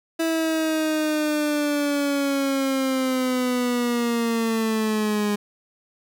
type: linear sweep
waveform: 30% pulse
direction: down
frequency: 328.2 to 205.6 Hz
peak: -18 dBFS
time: 0.19-5.36 s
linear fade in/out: 10 ms
effects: none